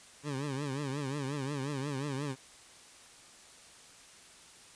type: tone with vibrato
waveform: 20% pulse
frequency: 139.6 Hz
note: C#3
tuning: 13 cents sharp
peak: -29 dBFS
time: 0.23-2.36 s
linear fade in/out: 50 ms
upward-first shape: triangle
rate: 5.6 Hz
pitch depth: 140 cents each way
effects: white hiss -55 dBFS RMS until 4.75 s + resampled to 22050 Hz